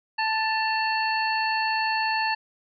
harmonic tone with a mistuned harmonic, 880 Hz, A5, in tune, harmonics 1 / 2 / 3 / 5, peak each -25 / -28 / -30 / -32 dBFS, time 0.18-2.35 s, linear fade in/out 10 ms, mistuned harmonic 3, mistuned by +37 cents, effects none

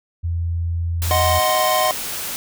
sine tone, 84.6 Hz, E2, 45 cents sharp, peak -19 dBFS, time 0.23-1.4 s, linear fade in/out 20 ms
white noise, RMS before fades -27 dBFS, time 1.02-2.36 s, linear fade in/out 0 ms
square chord, C diminished, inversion first, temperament equal, 622.3 / 740 / 1046.5 Hz, Eb5 / Gb5 / C6, 0 / 0 / 0 cents, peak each -21 dBFS, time 1.11-1.91 s, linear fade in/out 0 ms
effects none

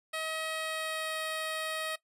10% pulse tone with pitch glide, 636 to 632.3 Hz, D#5 to D#5, +38 to +28 cents, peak -25 dBFS, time 0.13-1.96 s, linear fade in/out 10 ms, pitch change -10 cents, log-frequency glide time 0.48-1.17 s, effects noise-tail reverb RT60 0.1 s tail -18 dB re dry + resampled to 32000 Hz

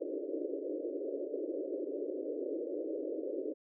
pink band-pass noise, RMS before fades -38 dBFS, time 0-3.54 s, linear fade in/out 20 ms, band 290 to 580 Hz, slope 96 dB/octave, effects none

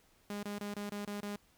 sawtooth tone bursts, 204.8 Hz, G#3, 24 cents flat, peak -34 dBFS, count 7, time 0.3-1.36 s, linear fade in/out 2 ms, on 130 ms, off 25 ms, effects pink hiss -68 dBFS RMS until 1.57 s

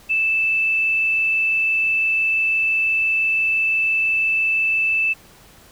sine tone with frequency modulation, 2637 Hz, E7, in tune, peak -16 dBFS, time 0.09-5.14 s, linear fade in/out 20 ms, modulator 25.9 Hz, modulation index 0.32, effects pink hiss -48 dBFS RMS until 5.71 s

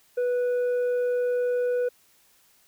sine tone with tanh clipping, 491.9 Hz, B4, 7 cents flat, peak -23 dBFS, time 0.17-1.89 s, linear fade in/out 10 ms, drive 4 dB, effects white hiss -61 dBFS RMS until 2.67 s

